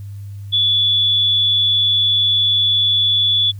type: tone with amplitude modulation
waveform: sine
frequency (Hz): 3437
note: A7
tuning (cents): -41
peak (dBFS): -11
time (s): 0.52-3.52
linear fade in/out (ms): 20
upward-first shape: sine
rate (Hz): 197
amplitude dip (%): 25
effects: added 100 Hz sine -28 dBFS peak until 3.59 s + white hiss -55 dBFS RMS until 3.59 s